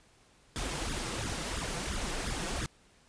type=noise with flanger; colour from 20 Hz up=pink; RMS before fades=-35 dBFS; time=0.56-2.66 s; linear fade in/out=0 ms; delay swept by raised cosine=0.57 to 5.97 ms; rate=2.9 Hz; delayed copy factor=+0.85; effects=pink hiss -63 dBFS RMS until 3.08 s + resampled to 22050 Hz